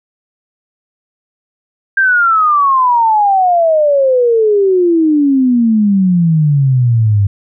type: exponential sweep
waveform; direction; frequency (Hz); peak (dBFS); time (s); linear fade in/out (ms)
sine; down; 1600 to 98; -7; 1.97-7.27; 5
effects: none